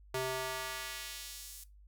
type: tone with high-pass filter sweep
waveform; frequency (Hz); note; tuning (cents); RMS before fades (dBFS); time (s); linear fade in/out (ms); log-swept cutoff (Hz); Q
square; 130; C3; -11; -40; 0.14-1.64; 5; 340 to 8700; 0.76
effects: noise-tail reverb RT60 0.2 s tail -17 dB re dry + added 50 Hz sine -55 dBFS peak until 1.87 s